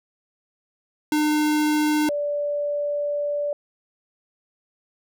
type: tone pair in turn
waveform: square / sine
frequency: 302.4 / 582.5 Hz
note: D#4 / D5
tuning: -49 / -14 cents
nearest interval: major seventh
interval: 1135 cents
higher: second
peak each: -19 / -22 dBFS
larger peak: first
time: 1.12-2.09 / 2.09-3.53 s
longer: second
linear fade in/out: 2 ms
effects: none